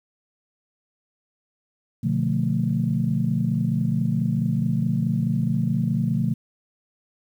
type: chord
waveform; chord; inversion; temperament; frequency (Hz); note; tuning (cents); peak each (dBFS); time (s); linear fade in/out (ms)
sine; B half-diminished seventh; none; just; 123.47 / 148.16 / 177.8 / 222.2; B2 / D3 / F3 / A3; 0 / +16 / +31 / +17; -25; 2.03-6.34; 10
effects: tanh soft clip ceiling -9 dBFS + 9-bit